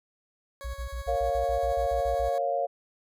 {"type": "tone with tremolo", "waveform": "20% pulse", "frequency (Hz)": 554.4, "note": "C#5", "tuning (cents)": 0, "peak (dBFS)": -34, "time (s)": [0.61, 2.38], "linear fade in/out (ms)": 0, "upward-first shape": "triangle", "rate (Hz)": 11, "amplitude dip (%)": 40}
{"type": "tone bursts", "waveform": "sine", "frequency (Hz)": 60, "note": "B1", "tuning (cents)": -49, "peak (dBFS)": -31, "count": 12, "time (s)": [0.64, 2.291], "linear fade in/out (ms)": 10, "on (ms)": 100, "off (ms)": 41}
{"type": "chord", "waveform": "sine", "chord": "Bb minor", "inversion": "none", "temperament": "equal with one note detuned", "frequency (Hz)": [466.2, 554.4, 700.5], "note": ["Bb4", "Db5", "F5"], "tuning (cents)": [0, 0, 5], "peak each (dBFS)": [-34, -28, -28], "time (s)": [1.07, 2.67], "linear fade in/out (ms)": 20}
{"effects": []}